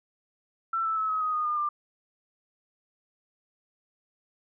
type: tone with pitch steps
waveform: sine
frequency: 1340 / 1317.7 / 1295.9 / 1274.3 / 1253.2 / 1232.3 / 1211.9 / 1191.7 Hz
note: E6 / E6 / E6 / D#6 / D#6 / D#6 / D#6 / D6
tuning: +28 / -1 / -30 / +41 / +12 / -17 / -46 / +25 cents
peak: -25 dBFS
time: 0.73-1.69 s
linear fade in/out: 5 ms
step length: 120 ms
effects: none